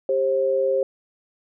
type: tone pair together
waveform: sine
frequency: 394.9 / 533.3 Hz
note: G4 / C5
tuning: +13 / +33 cents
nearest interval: perfect fourth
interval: 520 cents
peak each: -24 / -19 dBFS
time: 0.09-0.83 s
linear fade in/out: 2 ms
effects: none